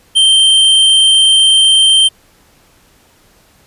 square tone, 3136 Hz, G7, in tune, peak -6 dBFS, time 0.15-2.09 s, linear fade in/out 20 ms, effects pink hiss -49 dBFS RMS until 3.66 s + resampled to 32000 Hz

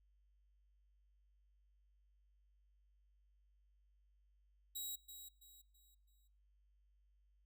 10% pulse tone with echo, 3847 Hz, B7, 46 cents flat, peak -35 dBFS, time 4.75-4.96 s, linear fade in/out 10 ms, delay 330 ms, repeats 4, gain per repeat -9 dB, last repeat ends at 6.28 s, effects noise-tail reverb RT60 0.8 s tail -24 dB re dry + added 50 Hz sine -70 dBFS peak until 7.45 s

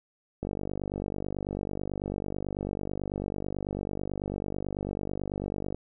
click train, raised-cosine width 2 ms, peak -19 dBFS, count 262, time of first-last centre 0.43-5.746 s, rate 49.1 Hz, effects none

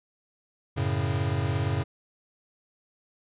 square chord, F# minor, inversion none, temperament equal, 92.5 / 110 / 138.59 Hz, F#2 / A2 / C#3, 0 / 0 / 0 cents, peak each -30 / -30 / -30 dBFS, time 0.76-1.84 s, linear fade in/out 20 ms, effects resampled to 8000 Hz

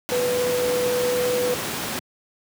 sine tone in noise, 494.2 Hz, B4, 1 cent sharp, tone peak -20 dBFS, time 0.12-1.54 s, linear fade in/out 0 ms, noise pink, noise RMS -27 dBFS, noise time 0.09-1.99 s, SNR +4 dB, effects high-pass 150 Hz 12 dB/octave

